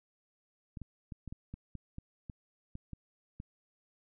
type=clicks; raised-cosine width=5 ms; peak=-30 dBFS; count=12; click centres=0.772 / 0.817 / 1.122 / 1.277 / 1.325 / 1.54 / 1.753 / 1.984 / 2.298 / 2.754 / 2.933 / 3.401 s; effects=none